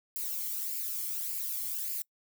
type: noise with flanger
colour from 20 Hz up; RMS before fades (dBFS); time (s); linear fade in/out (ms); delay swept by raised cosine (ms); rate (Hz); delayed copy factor
violet; -35; 0.16-2.02; 0; 0.41 to 0.95; 1.7; +0.55
effects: noise-tail reverb RT60 0.1 s tail -25 dB re dry